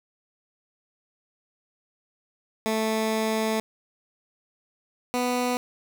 15% pulse tone pair in turn, 220 / 247.5 Hz, A3 / B3, 0 / +4 cents, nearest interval major second, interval 204 cents, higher second, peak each -17 dBFS, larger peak neither, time 2.66-3.6 / 5.14-5.57 s, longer first, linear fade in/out 0 ms, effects none

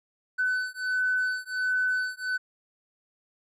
triangle beating tone pair, 1506 / 1507.4 Hz, F#6 / F#6, +30 / +32 cents, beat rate 1.4 Hz, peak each -25 dBFS, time 0.38-2.38 s, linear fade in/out 20 ms, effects tanh soft clip ceiling -20 dBFS + resampled to 32000 Hz

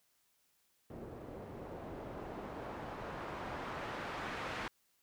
white noise with low-pass filter sweep, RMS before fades -44 dBFS, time 0.9-4.68 s, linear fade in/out 2 ms, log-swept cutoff 400 to 1900 Hz, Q 0.85, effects white hiss -75 dBFS RMS until 5.02 s

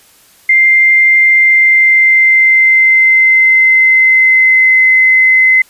sine tone with pitch glide, 2096 to 2050 Hz, C7 to C7, +2 to -36 cents, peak -4 dBFS, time 0.49-5.62 s, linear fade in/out 5 ms, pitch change -38 cents, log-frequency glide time 1.2-4.88 s, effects white hiss -45 dBFS RMS until 5.69 s + resampled to 32000 Hz

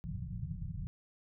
white low-pass noise, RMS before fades -40 dBFS, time 0.04-0.87 s, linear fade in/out 0 ms, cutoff 180 Hz, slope 96 dB/octave, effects none

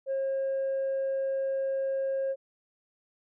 sine tone, 539 Hz, C#5, 49 cents flat, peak -25 dBFS, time 0.06-2.36 s, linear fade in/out 50 ms, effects tanh soft clip ceiling -25 dBFS

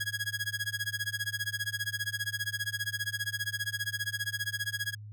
sawtooth tone with tremolo, 1658 Hz, G#6, 3 cents flat, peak -25 dBFS, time 0-4.95 s, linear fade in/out 10 ms, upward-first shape sine, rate 15 Hz, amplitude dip 100%, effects added 105 Hz sine -42 dBFS peak until 5.12 s

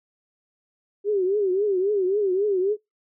sine tone with vibrato, 392 Hz, G4, in tune, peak -19 dBFS, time 1.04-2.77 s, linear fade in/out 50 ms, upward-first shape triangle, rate 3.7 Hz, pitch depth 160 cents each way, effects noise-tail reverb RT60 0.2 s tail -25 dB re dry

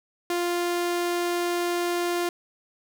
sawtooth tone, 349.2 Hz, F4, in tune, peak -20 dBFS, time 0.3-2.29 s, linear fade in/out 2 ms, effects none

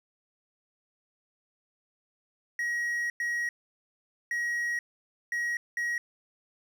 triangle tone bursts at uneven times, 1900 Hz, A#6, 33 cents sharp, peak -26 dBFS, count 5, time 2.59-3.1 / 3.2-3.49 / 4.31-4.79 / 5.32-5.57 / 5.77-5.98 s, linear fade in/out 2 ms, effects none

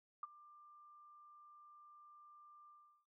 sine tone with ADSR envelope, 1190 Hz, D6, 22 cents sharp, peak -39 dBFS, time 0.23-3.06 s, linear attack 3 ms, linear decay 23 ms, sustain -20 dB, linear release 380 ms, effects none

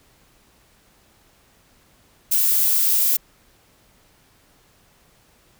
violet noise, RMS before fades -18 dBFS, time 2.31-3.17 s, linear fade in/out 10 ms, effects pink hiss -57 dBFS RMS until 5.59 s

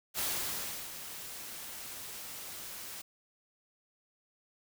white noise with ADSR envelope, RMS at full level -33 dBFS, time 0.14-3.02 s, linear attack 50 ms, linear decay 690 ms, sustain -11 dB, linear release 10 ms, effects none

